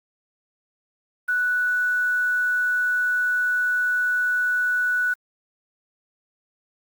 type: tone with quantisation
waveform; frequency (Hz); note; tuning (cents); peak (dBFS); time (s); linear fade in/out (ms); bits
sine; 1480; F#6; 0; -19; 1.28-5.14; 10; 7
effects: Opus 32 kbps